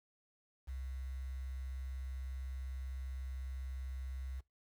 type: tone with quantisation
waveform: sine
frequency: 65.41 Hz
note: C2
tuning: in tune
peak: -40 dBFS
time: 0.67-4.41 s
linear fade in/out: 20 ms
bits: 10
effects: noise-tail reverb RT60 0.2 s tail -22 dB re dry